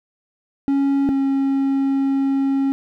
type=tone pair in turn; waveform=triangle; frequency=276.9 / 272.6 Hz; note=C#4 / C#4; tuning=-2 / -29 cents; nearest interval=unison; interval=27 cents; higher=first; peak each=-13 / -14 dBFS; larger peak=first; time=0.68-1.09 / 1.09-2.72 s; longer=second; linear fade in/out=0 ms; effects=none